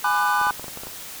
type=chord; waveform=triangle; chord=G# half-diminished seventh; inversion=none; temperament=just; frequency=830.6 / 996.7 / 1196.1 / 1495.1 Hz; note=G#5 / B5 / D6 / F#6; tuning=0 / +16 / +31 / +18 cents; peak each=-22 dBFS; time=0.04-0.51 s; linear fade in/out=5 ms
type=clicks; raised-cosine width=1 ms; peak=-22 dBFS; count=9; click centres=0.414 / 0.469 / 0.509 / 0.596 / 0.643 / 0.682 / 0.774 / 0.835 / 0.87 s
effects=white hiss -37 dBFS RMS until 1.2 s